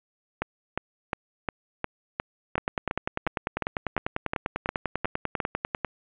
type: two click trains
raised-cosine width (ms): 0.5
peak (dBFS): -11 / -11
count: 34 / 15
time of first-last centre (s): 2.58-5.847 / 0.42-5.402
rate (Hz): 10.1 / 2.81
effects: resampled to 8000 Hz + 8-bit